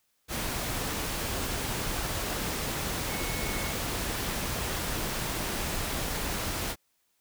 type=tone in noise; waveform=sine; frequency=2197 Hz; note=C#7; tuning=16 cents flat; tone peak=-40 dBFS; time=3.08-3.74 s; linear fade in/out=50 ms; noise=pink; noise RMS=-32 dBFS; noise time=0.28-6.76 s; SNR=-11 dB; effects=white hiss -73 dBFS RMS until 7.2 s